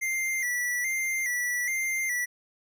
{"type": "tone with vibrato", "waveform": "square", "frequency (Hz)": 2025, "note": "B6", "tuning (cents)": 43, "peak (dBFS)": -27, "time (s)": [0.01, 2.26], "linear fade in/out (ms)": 20, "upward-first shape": "square", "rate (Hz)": 1.2, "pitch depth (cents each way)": 61, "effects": []}